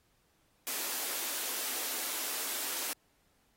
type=high-pass noise; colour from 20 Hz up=white; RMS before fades=-36 dBFS; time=0.67-2.93 s; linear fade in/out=0 ms; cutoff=240 Hz; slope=48 dB/octave; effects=pink hiss -72 dBFS RMS until 3.56 s + AAC 48 kbps